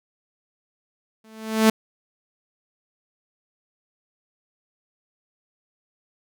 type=tone with exponential growth; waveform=sawtooth; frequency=220 Hz; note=A3; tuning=in tune; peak=-7 dBFS; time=1.24-1.7 s; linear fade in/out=5 ms; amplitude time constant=98 ms; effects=none